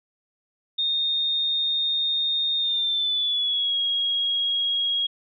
sine tone with pitch glide, 3674 to 3292 Hz, A#7 to G#7, -26 to -16 cents, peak -21 dBFS, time 0.78-5.07 s, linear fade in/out 10 ms, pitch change -190 cents, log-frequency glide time 2.57-3.78 s, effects none

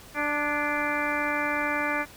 harmonic tone with a mistuned harmonic, 294.6 Hz, D4, 6 cents sharp, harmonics 1 / 2 / 3 / 4 / 5 / 6 / 7 / 8, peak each -33 / -33 / -33 / -33 / -33 / -33 / -33 / -33 dBFS, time 0.14-2.06 s, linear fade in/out 50 ms, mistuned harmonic 6, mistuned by -40 cents, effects pink hiss -48 dBFS RMS until 2.16 s

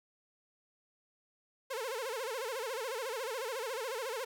sawtooth tone with vibrato, 485.4 Hz, B4, 30 cents flat, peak -32 dBFS, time 1.7-4.25 s, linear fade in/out 10 ms, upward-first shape sine, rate 14 Hz, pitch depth 200 cents each way, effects none

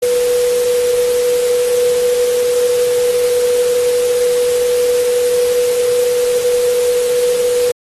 sine tone in noise, 489.5 Hz, B4, 15 cents flat, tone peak -11 dBFS, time 0.02-7.72 s, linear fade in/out 10 ms, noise white, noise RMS -25 dBFS, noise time 0.02-7.72 s, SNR +11 dB, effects AAC 32 kbps

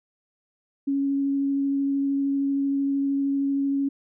sine tone with vibrato, 277.2 Hz, C#4, in tune, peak -21 dBFS, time 0.87-3.89 s, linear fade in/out 10 ms, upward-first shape sine, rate 13 Hz, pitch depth 8 cents each way, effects none

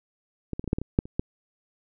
clicks, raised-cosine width 3 ms, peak -17 / -17 / -24 / -17 / -8 / -16 / -19 / -6 / -27 / -11 dBFS, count 10, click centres 0.533 / 0.595 / 0.642 / 0.677 / 0.731 / 0.785 / 0.816 / 0.989 / 1.055 / 1.195 s, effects none

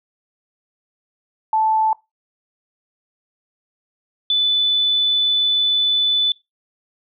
sine tone pair in turn, 876 / 3493 Hz, A5 / A7, -8 / -13 cents, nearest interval 2 octaves, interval 2395 cents, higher second, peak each -14 dBFS, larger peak neither, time 1.53-1.93 / 4.3-6.32 s, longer second, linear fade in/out 2 ms, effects noise-tail reverb RT60 0.2 s tail -21 dB re dry

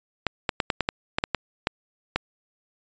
clicks, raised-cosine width 0.3 ms, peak -6 dBFS, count 11, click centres 0.267 / 0.492 / 0.602 / 0.702 / 0.807 / 0.889 / 1.185 / 1.239 / 1.347 / 1.671 / 2.16 s, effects resampled to 16000 Hz

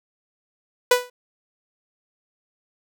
sawtooth tone with exponential decay, 493.9 Hz, B4, in tune, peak -6 dBFS, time 0.91-1.1 s, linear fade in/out 5 ms, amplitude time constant 41 ms, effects none

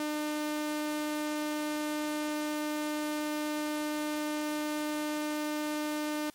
sawtooth tone, 301.4 Hz, D4, 45 cents sharp, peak -27 dBFS, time 0-6.3 s, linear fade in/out 2 ms, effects white hiss -61 dBFS RMS until 6.34 s + MP3 64 kbps

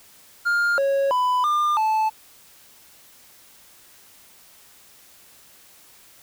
triangle tone with pitch steps, 1407 / 551 / 998 / 1201 / 873 Hz, F6 / C#5 / B5 / D6 / A5, +12 / -11 / +18 / +38 / -14 cents, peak -16 dBFS, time 0.45-2.1 s, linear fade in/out 20 ms, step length 330 ms, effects white hiss -51 dBFS RMS until 6.22 s

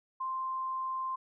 sine tone, 1046.5 Hz, C6, in tune, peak -32 dBFS, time 0.2-1.16 s, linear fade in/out 10 ms, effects none

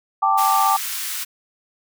sine chord, G suspended second, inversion none, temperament equal, 784 / 880 / 1174.7 Hz, G5 / A5 / D6, 0 / 0 / 0 cents, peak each -19 / -20 / -18 dBFS, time 0.22-0.77 s, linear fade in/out 10 ms
white high-pass noise, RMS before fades -27 dBFS, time 0.37-1.25 s, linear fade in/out 20 ms, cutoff 1200 Hz, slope 24 dB/octave
effects none

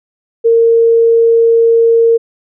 sine tone, 459.8 Hz, A#4, 24 cents flat, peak -5 dBFS, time 0.44-2.18 s, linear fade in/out 20 ms, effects none

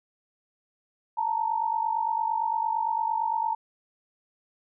sine tone pair together, 880 / 928.8 Hz, A5 / A#5, 0 / -7 cents, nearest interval minor second, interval 93 cents, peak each -27 dBFS, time 1.17-3.55 s, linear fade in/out 10 ms, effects none

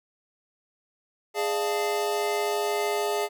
square tone cluster, 415.4 / 600 / 693 / 875 Hz, G#4 / D5 / F5 / A5, 0 / +37 / -14 / -10 cents, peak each -28 / -34 / -32 / -33 dBFS, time 1.34-3.29 s, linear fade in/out 50 ms, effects none

